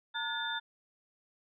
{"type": "tone cluster", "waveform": "sine", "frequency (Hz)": [910, 1440, 1713, 3580], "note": ["A#5", "F#6", "A6", "A7"], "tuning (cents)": [-42, -47, -47, 29], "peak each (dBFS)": [-39, -38, -40, -37], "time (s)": [0.14, 0.6], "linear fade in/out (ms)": 20, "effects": []}